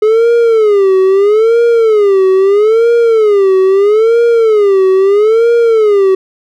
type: tone with vibrato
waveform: triangle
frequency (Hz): 421.6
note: G#4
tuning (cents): +26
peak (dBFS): -3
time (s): 0.02-6.15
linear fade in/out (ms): 5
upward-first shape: sine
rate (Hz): 0.77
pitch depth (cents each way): 190
effects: none